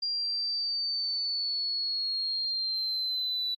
sine linear sweep, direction down, 4781 to 3951 Hz, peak -27 dBFS, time 0.02-3.55 s, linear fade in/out 10 ms, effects tanh soft clip ceiling -24 dBFS + AAC 32 kbps

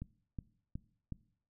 click train, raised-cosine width 5 ms, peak -28 dBFS, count 4, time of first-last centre 0.02-1.123 s, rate 2.72 Hz, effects noise-tail reverb RT60 0.6 s tail -20 dB re dry

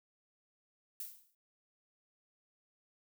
violet noise with exponential decay, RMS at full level -40 dBFS, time 1-1.35 s, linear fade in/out 2 ms, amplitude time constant 74 ms, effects none

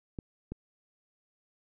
clicks, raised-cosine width 3 ms, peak -24 dBFS, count 2, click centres 0.188 / 0.52 s, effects none

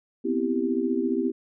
sine chord, C major seventh, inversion third, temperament equal, 246.9 / 261.6 / 329.6 / 392 Hz, B3 / C4 / E4 / G4, 0 / 0 / 0 / 0 cents, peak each -28 dBFS, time 0.24-1.32 s, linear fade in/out 20 ms, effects none

